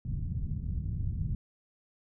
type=low-pass noise; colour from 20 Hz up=white; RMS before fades=-33 dBFS; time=0.05-1.35 s; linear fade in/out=2 ms; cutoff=140 Hz; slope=24 dB/octave; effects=none